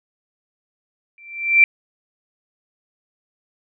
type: tone with exponential growth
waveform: sine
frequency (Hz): 2349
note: D7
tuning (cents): 0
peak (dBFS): -5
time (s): 1.18-1.64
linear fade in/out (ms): 1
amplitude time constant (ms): 100
effects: none